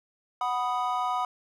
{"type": "chord", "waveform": "triangle", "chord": "B major", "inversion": "second", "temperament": "equal", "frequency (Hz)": [740, 987.8, 1244.5], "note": ["F#5", "B5", "D#6"], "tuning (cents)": [0, 0, 0], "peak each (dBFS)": [-28, -28, -29], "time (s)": [0.41, 1.25], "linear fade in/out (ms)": 2, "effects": []}